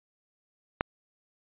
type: click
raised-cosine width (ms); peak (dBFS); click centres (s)
0.5; -9; 0.809
effects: resampled to 8000 Hz